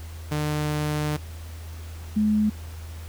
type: tone pair in turn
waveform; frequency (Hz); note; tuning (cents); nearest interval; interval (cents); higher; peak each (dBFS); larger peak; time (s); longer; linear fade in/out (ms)
sawtooth / sine; 150.4 / 212.7; D3 / G#3; +42 / +42; tritone; 600; second; -20 / -18; second; 0.31-1.17 / 2.16-2.5; first; 10
effects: added 81 Hz sine -35 dBFS peak until 3.08 s + pink hiss -47 dBFS RMS until 3.08 s